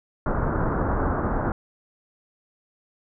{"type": "low-pass noise", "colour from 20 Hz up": "pink", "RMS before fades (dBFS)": -24, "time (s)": [0.26, 1.52], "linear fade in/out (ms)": 2, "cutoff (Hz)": 1500, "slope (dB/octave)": 48, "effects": []}